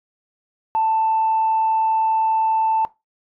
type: tone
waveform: sine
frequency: 885 Hz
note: A5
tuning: 10 cents sharp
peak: -15 dBFS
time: 0.75-2.85 s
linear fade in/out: 0 ms
effects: noise-tail reverb RT60 0.2 s tail -17 dB re dry + tanh soft clip ceiling -11 dBFS